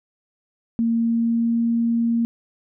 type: tone with pitch glide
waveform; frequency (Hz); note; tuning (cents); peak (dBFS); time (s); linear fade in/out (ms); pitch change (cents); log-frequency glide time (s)
sine; 230.2 to 232.3; A#3 to A#3; -22 to -6; -17; 0.79-2.25; 0; +16; 0.92-1.62
effects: none